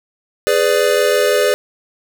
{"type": "chord", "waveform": "square", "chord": "G# diminished", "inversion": "none", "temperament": "equal with one note detuned", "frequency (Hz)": [415.3, 501.1, 587.3], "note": ["G#4", "B4", "D5"], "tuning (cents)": [0, 25, 0], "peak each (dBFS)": -17, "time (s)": [0.47, 1.54], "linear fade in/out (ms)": 0, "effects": []}